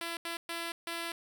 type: tone bursts at uneven times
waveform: 5% pulse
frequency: 336.4 Hz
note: E4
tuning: 35 cents sharp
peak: -24 dBFS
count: 4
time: 0.01-0.17 / 0.25-0.37 / 0.49-0.72 / 0.87-1.12 s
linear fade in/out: 2 ms
effects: none